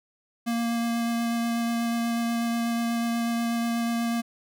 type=tone with vibrato; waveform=square; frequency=233.1 Hz; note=A#3; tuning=in tune; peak=-25 dBFS; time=0.46-4.22 s; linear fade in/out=20 ms; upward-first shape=sine; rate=8.2 Hz; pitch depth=9 cents each way; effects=none